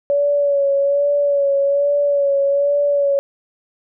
sine tone with vibrato, 566 Hz, C#5, 36 cents sharp, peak -13 dBFS, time 0.1-3.19 s, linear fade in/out 0 ms, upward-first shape sine, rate 1.2 Hz, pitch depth 31 cents each way, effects none

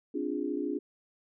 sine chord, D half-diminished seventh, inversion third, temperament equal with one note detuned, 261.6 / 293.7 / 349.2 / 411.5 Hz, C4 / D4 / F4 / Ab4, 0 / 0 / 0 / -16 cents, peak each -37 / -33 / -36 / -37 dBFS, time 0.14-0.79 s, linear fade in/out 10 ms, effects none

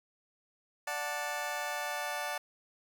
20% pulse chord, D major, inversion none, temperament just, 587.3 / 734.2 / 881 Hz, D5 / F#5 / A5, 0 / -14 / +2 cents, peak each -34 dBFS, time 0.87-2.38 s, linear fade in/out 5 ms, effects none

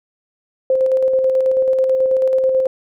sine tone with tremolo, 523.3 Hz, C5, in tune, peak -11 dBFS, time 0.7-2.67 s, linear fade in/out 2 ms, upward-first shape square, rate 9.2 Hz, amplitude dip 30%, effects none

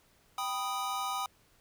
square chord, G augmented, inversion none, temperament equal, 784 / 987.8 / 1244.5 Hz, G5 / B5 / D#6, 0 / 0 / 0 cents, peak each -38 / -39 / -36 dBFS, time 0.38-1.26 s, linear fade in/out 2 ms, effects pink hiss -66 dBFS RMS until 1.6 s

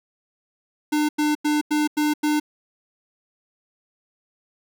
square tone bursts, 300 Hz, D4, 37 cents sharp, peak -19 dBFS, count 6, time 0.92-2.4 s, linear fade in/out 10 ms, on 170 ms, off 92 ms, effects none

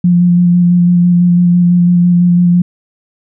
sine tone with vibrato, 175.7 Hz, F3, 11 cents sharp, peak -5 dBFS, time 0.04-2.62 s, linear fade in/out 5 ms, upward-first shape square, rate 6 Hz, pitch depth 13 cents each way, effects none

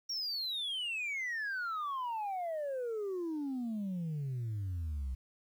sine exponential sweep, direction down, 5650 to 62 Hz, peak -32 dBFS, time 0.09-5.15 s, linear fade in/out 10 ms, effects tanh soft clip ceiling -33 dBFS + 11-bit

